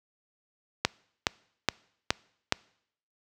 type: click train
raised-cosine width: 0.2 ms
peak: -4 dBFS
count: 5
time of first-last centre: 0.85-2.524 s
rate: 2.39 Hz
effects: noise-tail reverb RT60 0.7 s tail -25 dB re dry + high-pass 60 Hz 12 dB/octave